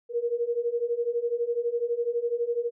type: beating tone pair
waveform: sine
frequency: 466.5 / 478.5 Hz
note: A#4 / A#4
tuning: +1 / +45 cents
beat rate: 12 Hz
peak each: -29 / -27 dBFS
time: 0.09-2.71 s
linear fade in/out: 50 ms
effects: none